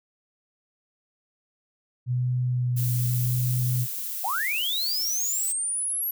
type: tone with vibrato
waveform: sine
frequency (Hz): 123.8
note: B2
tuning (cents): +5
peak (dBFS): -22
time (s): 2.06-3.87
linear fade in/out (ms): 50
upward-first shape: sine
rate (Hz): 0.84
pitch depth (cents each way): 20
type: noise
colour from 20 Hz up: violet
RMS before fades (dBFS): -32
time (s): 2.76-5.53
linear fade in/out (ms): 20
type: linear sweep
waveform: sine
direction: up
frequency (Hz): 698.5 to 11810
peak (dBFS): -25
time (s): 4.24-6.11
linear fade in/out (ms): 5
effects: none